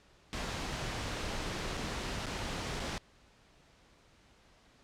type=noise with dropouts; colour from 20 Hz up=pink; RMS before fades=-37 dBFS; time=0.33-2.98 s; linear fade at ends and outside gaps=0 ms; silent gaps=1.771-1.775 / 2.259-2.266 / 2.796-2.8 s; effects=pink hiss -63 dBFS RMS until 4.83 s + low-pass 6000 Hz 12 dB/octave